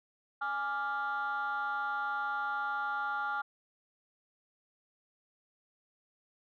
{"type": "chord", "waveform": "sine", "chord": "D diminished", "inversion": "second", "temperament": "equal", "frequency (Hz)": [830.6, 1174.7, 1396.9], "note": ["Ab5", "D6", "F6"], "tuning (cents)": [0, 0, 0], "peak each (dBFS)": [-35, -37, -33], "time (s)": [0.41, 3.42], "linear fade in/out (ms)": 10, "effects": ["tanh soft clip ceiling -27 dBFS"]}